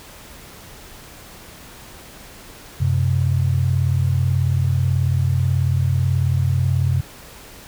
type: tone pair together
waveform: sine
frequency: 92.5 / 130.81 Hz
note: F#2 / C3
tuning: 0 / 0 cents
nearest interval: tritone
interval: 600 cents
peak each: -18 dBFS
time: 2.8-7.01 s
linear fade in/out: 10 ms
effects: pink hiss -41 dBFS RMS until 7.67 s